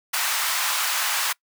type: high-pass noise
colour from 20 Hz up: pink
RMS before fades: -24 dBFS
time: 0.13-1.33 s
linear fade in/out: 10 ms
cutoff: 920 Hz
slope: 24 dB/octave
effects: noise-tail reverb RT60 0.1 s tail -24 dB re dry